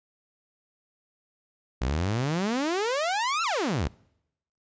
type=exponential two-way sweep; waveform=sawtooth; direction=up then down; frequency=58.27 to 1388 to 58.27 Hz; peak=-21 dBFS; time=1.81-3.88 s; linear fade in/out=10 ms; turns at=3.43 s; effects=noise-tail reverb RT60 0.8 s tail -24 dB re dry + resampled to 16000 Hz